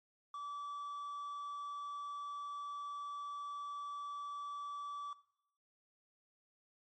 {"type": "tone with quantisation", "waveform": "triangle", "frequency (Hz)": 1155, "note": "D6", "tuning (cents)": -29, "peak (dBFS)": -40, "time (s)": [0.34, 5.13], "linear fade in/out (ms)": 2, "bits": 11, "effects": ["noise-tail reverb RT60 0.7 s tail -17 dB re dry", "MP3 32 kbps"]}